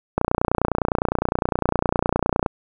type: click train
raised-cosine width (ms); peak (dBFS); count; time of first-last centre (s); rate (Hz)
1; -4; 69; 0.18-2.462; 29.8
effects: none